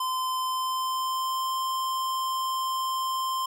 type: tone with pitch glide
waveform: square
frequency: 1030 to 1046.2 Hz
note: C6 to C6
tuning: -28 to -1 cents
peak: -27 dBFS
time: 0-3.46 s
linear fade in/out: 5 ms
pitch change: +27 cents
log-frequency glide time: 0.39-1.56 s
effects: none